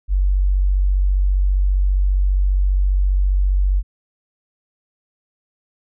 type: tone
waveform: sine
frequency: 47.45 Hz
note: F#1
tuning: 44 cents sharp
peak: -13 dBFS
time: 0.08-3.83 s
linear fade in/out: 50 ms
effects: none